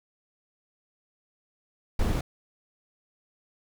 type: noise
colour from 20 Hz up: brown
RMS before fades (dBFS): -25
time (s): 1.99-2.21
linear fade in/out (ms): 5
effects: none